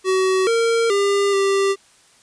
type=tone with pitch steps; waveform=square; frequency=376.8 / 460.2 / 400.6 / 393.2 Hz; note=F#4 / A#4 / G4 / G4; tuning=+32 / -22 / +38 / +5 cents; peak=-16 dBFS; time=0.04-1.76 s; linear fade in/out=50 ms; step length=430 ms; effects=white hiss -53 dBFS RMS until 2.22 s + resampled to 22050 Hz